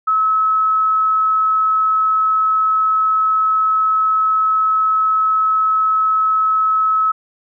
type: tone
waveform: sine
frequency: 1292 Hz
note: E6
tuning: 35 cents flat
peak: -12 dBFS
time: 0.07-7.12 s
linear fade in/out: 10 ms
effects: none